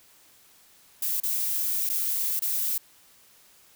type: noise with dropouts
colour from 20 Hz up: violet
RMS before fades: -27 dBFS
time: 1.02-2.78 s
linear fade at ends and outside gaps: 5 ms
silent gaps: 1.202-1.234 / 1.892-1.897 / 2.394-2.42 s
effects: white hiss -57 dBFS RMS until 3.75 s